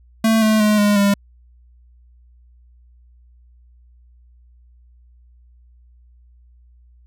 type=tone with pitch steps; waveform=square; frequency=222.9 / 217.2 / 211.6 / 206.2 / 200.9 Hz; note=A3 / A3 / G#3 / G#3 / G3; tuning=+23 / -22 / +33 / -12 / +43 cents; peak=-13 dBFS; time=0.24-1.14 s; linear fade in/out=5 ms; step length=180 ms; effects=added 60 Hz sine -47 dBFS peak until 7.06 s